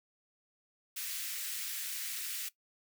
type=high-pass noise; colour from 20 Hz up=white; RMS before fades=-39 dBFS; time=0.96-2.49 s; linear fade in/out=10 ms; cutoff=1600 Hz; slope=24 dB/octave; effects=noise-tail reverb RT60 0.1 s tail -17 dB re dry